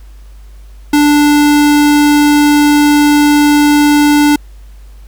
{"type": "tone", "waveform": "square", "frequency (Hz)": 293.7, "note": "D4", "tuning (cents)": 0, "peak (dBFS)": -6, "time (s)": [0.93, 4.36], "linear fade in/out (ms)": 5, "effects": ["added 50 Hz sine -31 dBFS peak until 5.07 s", "pink hiss -49 dBFS RMS until 5.07 s"]}